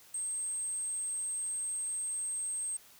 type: tone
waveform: sine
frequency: 8372 Hz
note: C9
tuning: in tune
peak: -33 dBFS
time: 0.14-2.77 s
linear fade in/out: 5 ms
effects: white hiss -58 dBFS RMS until 2.99 s